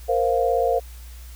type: chord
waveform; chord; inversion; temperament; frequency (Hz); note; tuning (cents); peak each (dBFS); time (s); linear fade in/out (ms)
sine; Bb suspended second; none; equal; 466.2 / 523.3 / 698.5; Bb4 / C5 / F5; 0 / 0 / 0; -22; 0.08-0.8; 20
effects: added 60 Hz sine -37 dBFS peak until 1.35 s + white hiss -49 dBFS RMS until 1.35 s